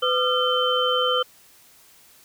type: tone cluster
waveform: sine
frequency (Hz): 503 / 1206 / 1372 / 3084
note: B4 / D6 / F6 / G7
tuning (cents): +32 / +46 / -31 / -29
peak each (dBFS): -23 / -26 / -26 / -23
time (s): 0.02-1.23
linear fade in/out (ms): 10
effects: white hiss -53 dBFS RMS until 2.24 s